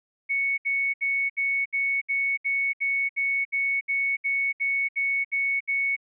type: tone bursts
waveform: sine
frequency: 2217 Hz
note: C#7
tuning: in tune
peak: -22 dBFS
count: 16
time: 0.29-5.965 s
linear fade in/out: 20 ms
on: 290 ms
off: 69 ms
effects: none